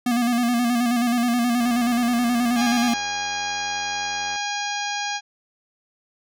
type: tone with vibrato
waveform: square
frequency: 240 Hz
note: B3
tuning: 49 cents flat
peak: -19 dBFS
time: 0.06-2.94 s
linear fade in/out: 5 ms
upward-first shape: square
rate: 9.4 Hz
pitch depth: 43 cents each way
type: click train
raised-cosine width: 0.5 ms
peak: -25 dBFS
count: 252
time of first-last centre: 1.61-4.359 s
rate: 91.3 Hz
type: harmonic tone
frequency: 818 Hz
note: G#5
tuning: 26 cents flat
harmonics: 1 / 2 / 3 / 4 / 5 / 6 / 7 / 8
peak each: -28 / -31 / -33 / -34 / -35 / -36 / -36 / -37 dBFS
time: 2.55-5.21 s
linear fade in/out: 50 ms
effects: none